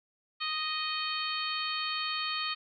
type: harmonic tone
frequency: 622.3 Hz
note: D#5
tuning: in tune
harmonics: 2 / 3 / 4 / 5 / 6 / 7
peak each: -36 / -41 / -38 / -38 / -40 / -37 dBFS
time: 0.4-2.55 s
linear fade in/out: 20 ms
effects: none